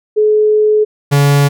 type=tone pair in turn; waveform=sine / 45% pulse; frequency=426.4 / 142.29 Hz; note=G#4 / C#3; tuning=+46 / +46 cents; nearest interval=octave + perfect fifth; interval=1900 cents; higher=first; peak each=-7 dBFS; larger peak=neither; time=0.16-0.85 / 1.11-1.49 s; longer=first; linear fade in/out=20 ms; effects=none